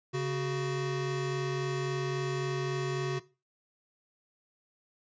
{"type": "tone pair together", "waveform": "square", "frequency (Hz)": [138.59, 372.1], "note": ["C#3", "F#4"], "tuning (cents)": [0, 10], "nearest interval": "octave + perfect fourth", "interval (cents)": 1710, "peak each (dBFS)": [-33, -33], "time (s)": [0.13, 3.2], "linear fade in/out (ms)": 20, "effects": ["noise-tail reverb RT60 0.3 s tail -17 dB re dry", "resampled to 16000 Hz"]}